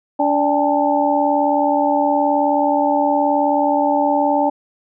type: tone cluster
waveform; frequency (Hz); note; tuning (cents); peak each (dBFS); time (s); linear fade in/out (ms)
sine; 288.8 / 586 / 803 / 882; D4 / D5 / G5 / A5; -29 / -4 / +41 / +4; -19; 0.19-4.5; 10
effects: none